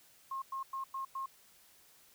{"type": "tone bursts", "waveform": "sine", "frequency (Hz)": 1073, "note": "C6", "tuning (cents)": 43, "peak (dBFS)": -36, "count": 5, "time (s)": [0.31, 1.26], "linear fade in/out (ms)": 5, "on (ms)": 110, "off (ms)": 100, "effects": ["white hiss -63 dBFS RMS until 2.14 s"]}